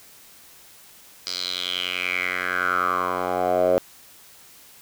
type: tone with band-pass filter sweep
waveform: 10% pulse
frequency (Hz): 90.5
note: F#2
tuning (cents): -38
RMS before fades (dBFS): -24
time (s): 1.27-3.78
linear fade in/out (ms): 0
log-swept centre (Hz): 4800 to 560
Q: 5.9
effects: white hiss -49 dBFS RMS until 4.81 s